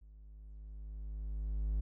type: tone with level ramp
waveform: triangle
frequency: 51.91 Hz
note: G#1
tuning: in tune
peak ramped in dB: -52 to -28 dBFS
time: 0.01-1.81 s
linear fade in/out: 10 ms
effects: none